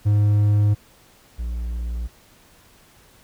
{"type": "tone pair in turn", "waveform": "triangle", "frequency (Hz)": [103.83, 58.58], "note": ["G#2", "A#1"], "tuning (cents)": [0, 9], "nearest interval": "minor seventh", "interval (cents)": 991, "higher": "first", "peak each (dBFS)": [-12, -22], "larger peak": "first", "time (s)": [[0.05, 0.75], [1.38, 2.08]], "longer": "neither", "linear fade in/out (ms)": 20, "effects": ["pink hiss -53 dBFS RMS until 3.23 s"]}